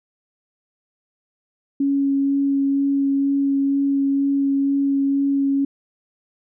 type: tone with vibrato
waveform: sine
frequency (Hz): 277.2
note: C#4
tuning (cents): 0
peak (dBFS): -16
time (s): 1.8-5.65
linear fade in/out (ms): 5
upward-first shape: sine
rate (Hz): 2.1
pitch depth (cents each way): 9
effects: none